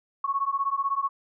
sine beating tone pair, 1097 / 1113 Hz, C#6 / C#6, -18 / +7 cents, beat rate 16 Hz, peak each -27 dBFS, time 0.24-1.09 s, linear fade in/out 5 ms, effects none

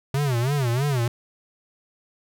square tone with vibrato, 130.81 Hz, C3, in tune, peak -21 dBFS, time 0.14-1.08 s, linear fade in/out 2 ms, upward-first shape sine, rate 3.1 Hz, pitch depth 200 cents each way, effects none

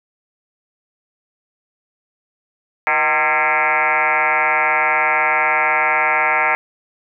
sine tone with frequency modulation, 1500 Hz, F#6, 23 cents sharp, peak -13 dBFS, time 2.87-6.55 s, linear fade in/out 0 ms, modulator 146 Hz, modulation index 5.7, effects none

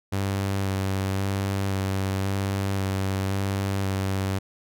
sawtooth tone with vibrato, 97.2 Hz, G2, 14 cents flat, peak -20 dBFS, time 0.12-4.39 s, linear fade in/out 10 ms, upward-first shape square, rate 0.94 Hz, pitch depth 14 cents each way, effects none

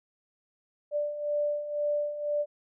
sine beating tone pair, 587.3 / 589.3 Hz, D5 / D5, 0 / +6 cents, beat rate 2 Hz, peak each -34 / -28 dBFS, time 0.91-2.46 s, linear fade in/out 50 ms, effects none

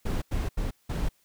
brown noise bursts at uneven times, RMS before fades -28 dBFS, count 4, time 0.05-0.22 / 0.31-0.49 / 0.57-0.71 / 0.89-1.09 s, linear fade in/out 10 ms, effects white hiss -67 dBFS RMS until 1.24 s

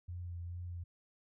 sine tone with vibrato, 87.31 Hz, F2, in tune, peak -40 dBFS, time 0.08-0.84 s, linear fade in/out 10 ms, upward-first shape sine, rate 2.3 Hz, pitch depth 23 cents each way, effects none

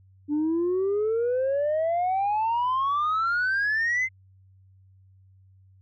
sine exponential sweep, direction up, 288.9 to 2093 Hz, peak -20 dBFS, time 0.28-4.09 s, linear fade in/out 50 ms, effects tanh soft clip ceiling -20 dBFS + added 95 Hz sine -53 dBFS peak until 5.81 s

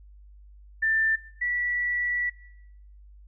sine tone pair in turn, 1780 / 1951.4 Hz, A6 / B6, +20 / -21 cents, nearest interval major second, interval 159 cents, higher second, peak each -21 / -24 dBFS, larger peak first, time 0.82-1.16 / 1.41-2.3 s, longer second, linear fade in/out 10 ms, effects noise-tail reverb RT60 0.8 s tail -20 dB re dry + added 50 Hz sine -47 dBFS peak until 3.27 s

